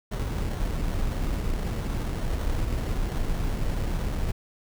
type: noise with sample-and-hold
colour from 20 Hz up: brown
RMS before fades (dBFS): -27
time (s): 0.11-4.32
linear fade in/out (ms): 10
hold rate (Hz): 2450
effects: none